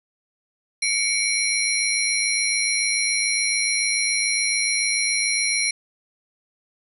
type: tone cluster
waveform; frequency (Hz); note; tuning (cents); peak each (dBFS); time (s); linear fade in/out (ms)
sine; 2190 / 2297 / 4148 / 5650 / 9810; C#7 / D7 / C8 / F8 / D#9; -22 / -39 / -16 / +19 / -26; -26; 0.82-5.71; 5
effects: none